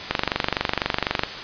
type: click train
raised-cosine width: 0.3 ms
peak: -3 dBFS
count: 28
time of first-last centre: 0.11-1.235 s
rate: 24 Hz
effects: white hiss -32 dBFS RMS until 1.43 s + resampled to 11025 Hz